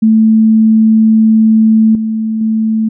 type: tone with level steps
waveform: sine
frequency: 220.3 Hz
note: A3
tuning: 2 cents sharp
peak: -4 / -12 / -9 dBFS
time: 0.02-2.89 s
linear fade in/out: 10 ms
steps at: 1.95 / 2.41 s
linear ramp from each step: 2 ms
effects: none